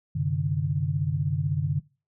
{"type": "tone cluster", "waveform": "sine", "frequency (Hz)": [95.4, 133.4, 149.4], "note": ["G2", "C3", "D3"], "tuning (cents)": [-47, 34, 30], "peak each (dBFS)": [-30, -28, -26], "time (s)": [0.15, 1.8], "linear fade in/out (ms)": 10, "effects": ["noise-tail reverb RT60 0.3 s tail -20 dB re dry"]}